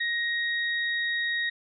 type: tone pair together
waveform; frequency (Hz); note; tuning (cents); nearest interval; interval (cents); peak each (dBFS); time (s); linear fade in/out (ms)
sine; 1879 / 3763; A#6 / A#7; +13 / +16; octave; 1203; -26 / -33; 0-1.5; 10
effects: none